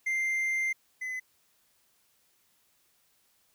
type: tone pair in turn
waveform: triangle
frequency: 2093 / 2023 Hz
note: C7 / B6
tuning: 0 / +41 cents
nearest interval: minor second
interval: 59 cents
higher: first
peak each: -25 / -31 dBFS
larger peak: first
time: 0.06-0.73 / 1.01-1.2 s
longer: first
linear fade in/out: 10 ms
effects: white hiss -69 dBFS RMS until 3.54 s